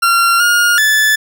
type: tone with pitch steps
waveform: 40% pulse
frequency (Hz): 1375 / 1425 / 1739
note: F6 / F6 / A6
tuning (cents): -27 / +34 / -21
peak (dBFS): -8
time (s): 0.02-1.16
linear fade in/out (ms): 10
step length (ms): 380
effects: none